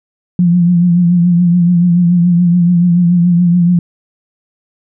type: tone with vibrato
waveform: sine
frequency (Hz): 174.61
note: F3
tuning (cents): 0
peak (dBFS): -6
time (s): 0.39-3.79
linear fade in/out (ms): 2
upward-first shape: triangle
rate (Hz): 7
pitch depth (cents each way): 57
effects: none